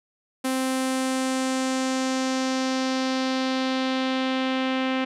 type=tone with low-pass filter sweep; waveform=sawtooth; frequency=261.3 Hz; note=C4; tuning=2 cents flat; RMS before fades=-25 dBFS; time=0.44-5.05 s; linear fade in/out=10 ms; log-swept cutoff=11000 to 2800 Hz; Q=1.9; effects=none